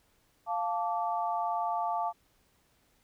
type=chord; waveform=sine; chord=D minor; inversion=first; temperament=equal with one note detuned; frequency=698.5 / 880 / 1159.8 Hz; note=F5 / A5 / D6; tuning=0 / 0 / -22 cents; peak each=-32 / -32 / -36 dBFS; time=0.46-2.13 s; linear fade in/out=50 ms; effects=pink hiss -69 dBFS RMS until 3.03 s